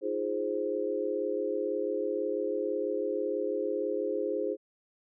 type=chord; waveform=sine; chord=F minor seventh; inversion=third; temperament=equal; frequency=311.1 / 349.2 / 415.3 / 523.3 Hz; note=Eb4 / F4 / Ab4 / C5; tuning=0 / 0 / 0 / 0 cents; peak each=-37 / -36 / -32 / -33 dBFS; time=0.01-4.57 s; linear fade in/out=50 ms; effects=none